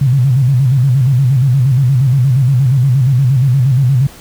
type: tone with vibrato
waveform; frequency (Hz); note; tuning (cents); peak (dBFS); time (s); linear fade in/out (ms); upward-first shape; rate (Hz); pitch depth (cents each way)
sine; 130.81; C3; 0; -7; 0.01-4.07; 5; square; 8.5; 110
effects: pink hiss -37 dBFS RMS until 4.2 s